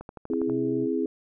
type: click train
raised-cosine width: 1 ms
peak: -25 dBFS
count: 7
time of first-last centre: 0.01-0.498 s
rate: 12.3 Hz
type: chord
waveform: sine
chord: C augmented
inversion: none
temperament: equal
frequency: 261.6 / 329.6 / 415.3 Hz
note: C4 / E4 / G#4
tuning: 0 / 0 / 0 cents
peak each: -28 dBFS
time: 0.3-1.06 s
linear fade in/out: 2 ms
type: harmonic tone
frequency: 129 Hz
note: C3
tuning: 24 cents flat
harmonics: 1 / 3 / 5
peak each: -35 / -49 / -51 dBFS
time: 0.46-0.88 s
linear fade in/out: 50 ms
effects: none